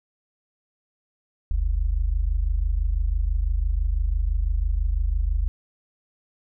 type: tone pair together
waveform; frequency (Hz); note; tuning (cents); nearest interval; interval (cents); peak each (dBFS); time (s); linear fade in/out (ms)
sine; 43.3 / 69.3; F1 / C#2; -14 / 0; minor sixth; 814; -21 / -25; 1.51-5.48; 0
effects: none